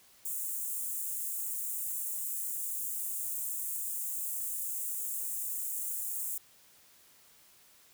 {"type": "high-pass noise", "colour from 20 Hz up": "white", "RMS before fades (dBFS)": -36, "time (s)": [0.25, 6.38], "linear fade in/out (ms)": 5, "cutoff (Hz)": 7200, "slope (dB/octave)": 48, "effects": ["white hiss -61 dBFS RMS until 7.93 s"]}